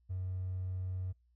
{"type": "tone with hard clipping", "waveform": "triangle", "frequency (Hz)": 92.5, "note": "F#2", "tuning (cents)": 0, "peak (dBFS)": -35, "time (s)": [0.09, 1.13], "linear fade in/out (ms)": 20, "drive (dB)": 3, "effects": ["noise-tail reverb RT60 0.2 s tail -25 dB re dry", "added 60 Hz sine -67 dBFS peak until 1.35 s"]}